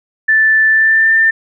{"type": "tone with pitch glide", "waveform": "sine", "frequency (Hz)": [1760, 1791.8], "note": ["A6", "A6"], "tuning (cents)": [0, 31], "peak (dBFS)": -7, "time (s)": [0.28, 1.31], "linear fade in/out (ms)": 10, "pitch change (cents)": 31, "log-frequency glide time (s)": [0.69, 1.15], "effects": []}